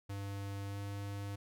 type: tone with pitch glide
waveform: square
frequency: 99.6 to 100.52 Hz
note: G2 to G2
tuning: +28 to +44 cents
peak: -40 dBFS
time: 0.09-1.36 s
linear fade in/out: 10 ms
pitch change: +16 cents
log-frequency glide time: 0.67-0.78 s
effects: none